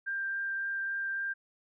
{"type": "tone with vibrato", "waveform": "sine", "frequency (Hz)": 1586, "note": "G6", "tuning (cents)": 20, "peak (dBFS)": -31, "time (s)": [0.06, 1.34], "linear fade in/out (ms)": 20, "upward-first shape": "triangle", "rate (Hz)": 3.6, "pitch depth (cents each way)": 8, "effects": []}